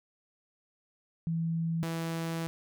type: tone pair in turn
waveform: sine / sawtooth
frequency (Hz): 164.81 / 164.81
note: E3 / E3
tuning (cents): 0 / 0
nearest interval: unison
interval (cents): 0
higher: neither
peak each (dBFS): -28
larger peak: neither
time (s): 1.27-1.83 / 1.83-2.47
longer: second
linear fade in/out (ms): 0
effects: none